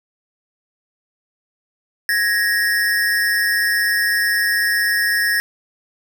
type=ring-modulated tone; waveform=square; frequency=1769 Hz; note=A6; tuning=9 cents sharp; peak=-13 dBFS; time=2.09-5.4 s; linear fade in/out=0 ms; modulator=104 Hz; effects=none